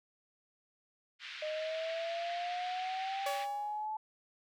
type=band-pass noise; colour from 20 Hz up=pink; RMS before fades=-46 dBFS; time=1.19-3.47 s; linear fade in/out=50 ms; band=1700 to 3900 Hz; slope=24 dB/octave
type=exponential sweep; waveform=sine; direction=up; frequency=612 to 870 Hz; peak=-35 dBFS; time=1.42-3.97 s; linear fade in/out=5 ms
type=tone with exponential decay; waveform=sawtooth; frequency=567 Hz; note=C#5; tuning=39 cents sharp; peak=-29 dBFS; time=3.26-3.86 s; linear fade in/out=5 ms; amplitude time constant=130 ms
effects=none